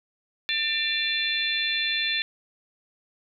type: tone cluster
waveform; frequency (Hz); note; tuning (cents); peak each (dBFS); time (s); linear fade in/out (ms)
sine; 1797 / 2362 / 2721 / 3500 / 4090; A6 / D7 / F7 / A7 / C8; +36 / +9 / -46 / -10 / -40; -30 / -30 / -33 / -27 / -32; 0.49-2.22; 0
effects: none